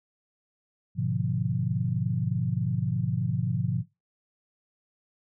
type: chord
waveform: sine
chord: G# diminished seventh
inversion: none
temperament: equal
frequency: 103.83 / 123.47 / 146.83 / 174.61 Hz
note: G#2 / B2 / D3 / F3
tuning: 0 / 0 / 0 / 0 cents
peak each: -32 / -29 / -31 / -30 dBFS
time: 0.95-3.84 s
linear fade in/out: 50 ms
effects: noise-tail reverb RT60 0.2 s tail -17 dB re dry